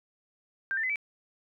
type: tone with pitch steps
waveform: sine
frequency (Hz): 1575 / 1788.4 / 2031 / 2306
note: G6 / A6 / B6 / D7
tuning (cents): +8 / +28 / +48 / -32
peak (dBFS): -27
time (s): 0.71-0.958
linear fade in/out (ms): 0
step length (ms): 62
effects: none